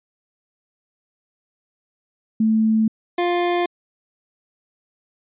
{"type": "tone pair in turn", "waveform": ["sine", "25% pulse"], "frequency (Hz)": [220, 350.7], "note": ["A3", "F4"], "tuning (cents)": [0, 7], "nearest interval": "minor sixth", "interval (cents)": 807, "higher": "second", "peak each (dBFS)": -14, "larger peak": "neither", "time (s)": [[2.4, 2.88], [3.18, 3.66]], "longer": "neither", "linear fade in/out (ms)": 5, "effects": ["resampled to 8000 Hz"]}